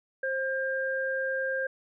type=tone pair together; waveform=sine; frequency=529.2 / 1600 Hz; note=C5 / G6; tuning=+20 / +35 cents; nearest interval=octave + perfect fifth; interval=1915 cents; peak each=-30 / -30 dBFS; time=0.23-1.67 s; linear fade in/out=5 ms; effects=none